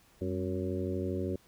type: harmonic tone with a mistuned harmonic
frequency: 92.5 Hz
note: F#2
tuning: in tune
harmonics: 1 / 2 / 3 / 4 / 5 / 6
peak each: -36 / -38 / -38 / -36 / -41 / -42 dBFS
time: 0.21-1.36 s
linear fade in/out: 5 ms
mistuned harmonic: 2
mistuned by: +110 cents
effects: pink hiss -63 dBFS RMS until 1.47 s